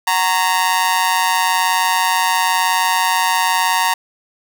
sawtooth tone with amplitude modulation, 926 Hz, A#5, 12 cents flat, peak -6 dBFS, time 0.07-3.94 s, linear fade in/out 5 ms, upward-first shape sine, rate 181 Hz, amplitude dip 90%, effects none

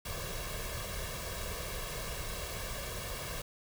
pink noise with comb filter, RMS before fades -39 dBFS, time 0.05-3.42 s, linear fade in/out 5 ms, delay 1.8 ms, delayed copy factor +0.7, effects none

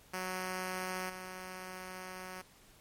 5% pulse tone with level steps, 185 Hz, F#3, in tune, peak -25 / -32 dBFS, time 0.13-2.42 s, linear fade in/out 10 ms, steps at 1.09 s, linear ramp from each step 10 ms, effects pink hiss -61 dBFS RMS until 2.8 s + MP3 64 kbps

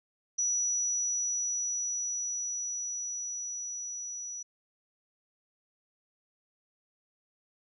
sine tone with level ramp, 5880 Hz, F#8, 12 cents flat, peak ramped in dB -26 to -37 dBFS, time 0.38-4.43 s, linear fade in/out 10 ms, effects none

